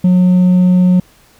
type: tone with hard clipping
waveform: triangle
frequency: 181.5 Hz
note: F#3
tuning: 33 cents flat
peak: -5 dBFS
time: 0.04-1 s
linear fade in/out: 5 ms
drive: 1 dB
effects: pink hiss -48 dBFS RMS until 1.39 s